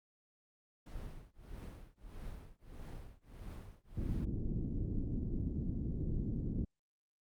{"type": "noise with tremolo", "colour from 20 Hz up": "brown", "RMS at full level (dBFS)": -44, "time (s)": [0.86, 4.25], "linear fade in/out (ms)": 5, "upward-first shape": "triangle", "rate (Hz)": 1.6, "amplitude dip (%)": 100}
{"type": "low-pass noise", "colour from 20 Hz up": "pink", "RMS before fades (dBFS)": -37, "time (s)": [3.97, 6.65], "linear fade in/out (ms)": 5, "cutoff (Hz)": 310, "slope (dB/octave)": 24}
{"effects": ["Opus 48 kbps"]}